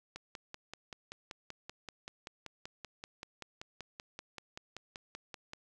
click train, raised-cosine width 0.2 ms, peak -26 dBFS, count 29, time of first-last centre 0.16-5.534 s, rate 5.21 Hz, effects none

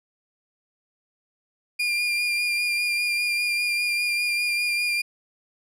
35% pulse tone with vibrato, 2410 Hz, D7, 44 cents sharp, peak -20 dBFS, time 1.79-5.02 s, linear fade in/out 10 ms, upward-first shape sine, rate 5 Hz, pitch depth 20 cents each way, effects low-pass 11000 Hz 12 dB/octave

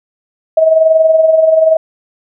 sine tone with amplitude modulation, 640 Hz, D#5, 49 cents sharp, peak -3 dBFS, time 0.57-1.77 s, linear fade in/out 5 ms, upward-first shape sine, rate 21 Hz, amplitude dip 55%, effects none

